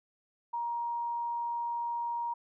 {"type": "tone", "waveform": "sine", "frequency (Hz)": 943, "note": "A#5", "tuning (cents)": 20, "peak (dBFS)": -31, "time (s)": [0.53, 2.34], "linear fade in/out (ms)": 10, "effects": []}